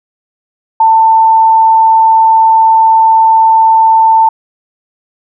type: tone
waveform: sine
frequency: 892 Hz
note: A5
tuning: 23 cents sharp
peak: -3 dBFS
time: 0.8-4.29 s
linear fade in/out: 5 ms
effects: none